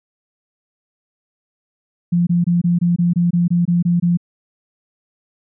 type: tone bursts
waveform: sine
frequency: 173.5 Hz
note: F3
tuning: 11 cents flat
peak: -12 dBFS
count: 12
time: 2.12-4.173 s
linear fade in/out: 10 ms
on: 150 ms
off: 23 ms
effects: none